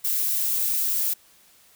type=noise; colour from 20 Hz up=violet; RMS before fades=-24 dBFS; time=0.04-1.14 s; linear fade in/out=10 ms; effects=white hiss -56 dBFS RMS until 1.75 s